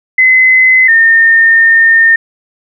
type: tone pair in turn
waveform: sine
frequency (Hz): 2039 / 1821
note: C7 / A#6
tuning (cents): -45 / -41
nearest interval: major second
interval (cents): 196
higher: first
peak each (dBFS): -3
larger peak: neither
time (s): 0.18-0.88 / 0.88-2.16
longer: second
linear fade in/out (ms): 5
effects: none